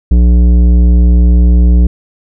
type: tone with tanh clipping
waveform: sine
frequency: 59.8 Hz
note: A#1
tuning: 45 cents sharp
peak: -5 dBFS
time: 0.11-1.87 s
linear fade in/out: 5 ms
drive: 12 dB
effects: none